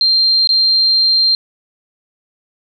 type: tone with dropouts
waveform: sine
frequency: 4173 Hz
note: C8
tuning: 5 cents flat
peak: -9 dBFS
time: 0.01-1.35 s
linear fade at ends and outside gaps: 1 ms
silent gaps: 0.473-0.491 s
effects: none